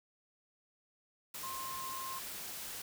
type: tone in noise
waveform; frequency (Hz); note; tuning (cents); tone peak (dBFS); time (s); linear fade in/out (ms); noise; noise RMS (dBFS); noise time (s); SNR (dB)
sine; 1058; C6; +19; -41; 1.43-2.19; 5; white; -44; 1.34-2.82; 0
effects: none